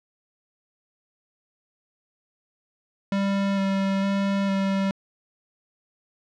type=tone with vibrato; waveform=square; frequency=196 Hz; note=G3; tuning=in tune; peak=-22 dBFS; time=3.12-4.91 s; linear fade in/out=2 ms; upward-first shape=square; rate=1.1 Hz; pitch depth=12 cents each way; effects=low-pass 4000 Hz 12 dB/octave